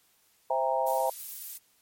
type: chord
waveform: sine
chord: C dominant seventh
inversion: none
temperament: equal with one note detuned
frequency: 523.3 / 659.3 / 800.9 / 932.3 Hz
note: C5 / E5 / G5 / Bb5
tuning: 0 / 0 / +37 / 0 cents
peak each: -30 dBFS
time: 0.5-1.1 s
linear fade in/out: 5 ms
type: noise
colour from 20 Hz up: violet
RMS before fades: -38 dBFS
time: 0.86-1.58 s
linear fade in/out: 10 ms
effects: white hiss -66 dBFS RMS until 1.81 s + MP3 64 kbps